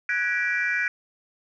sine chord, G# half-diminished seventh, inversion third, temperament equal with one note detuned, 1480 / 1661.2 / 1933.8 / 2349 Hz, F#6 / G#6 / B6 / D7, 0 / 0 / -37 / 0 cents, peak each -27 dBFS, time 0.09-0.88 s, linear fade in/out 2 ms, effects tanh soft clip ceiling -15 dBFS

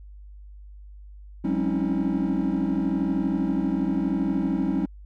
triangle tone cluster, 182 / 202.9 / 266.8 / 279.4 / 318.8 Hz, F#3 / G#3 / C4 / C#4 / D#4, -28 / -40 / +34 / +14 / +42 cents, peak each -26 dBFS, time 1.44-4.86 s, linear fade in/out 10 ms, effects tanh soft clip ceiling -13 dBFS + added 50 Hz sine -41 dBFS peak until 5.05 s

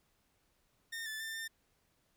sawtooth tone with pitch steps, 1825 / 1750 / 1788 / 1802 Hz, A#6 / A6 / A6 / A6, -37 / -10 / +27 / +41 cents, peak -36 dBFS, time 0.92-1.48 s, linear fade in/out 10 ms, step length 140 ms, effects pink hiss -75 dBFS RMS until 2.16 s

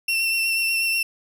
35% pulse tone with vibrato, 2703 Hz, E7, 43 cents sharp, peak -18 dBFS, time 0.08-1.03 s, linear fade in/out 5 ms, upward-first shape sine, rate 8.2 Hz, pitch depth 21 cents each way, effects none

